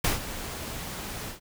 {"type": "noise with ADSR envelope", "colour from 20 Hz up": "pink", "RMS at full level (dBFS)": -23, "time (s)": [0.04, 1.4], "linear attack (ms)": 6, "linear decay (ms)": 140, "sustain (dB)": -13, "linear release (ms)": 120, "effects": []}